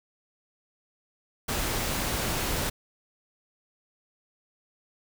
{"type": "noise", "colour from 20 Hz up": "pink", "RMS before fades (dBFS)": -29, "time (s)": [1.48, 2.7], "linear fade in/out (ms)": 10, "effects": []}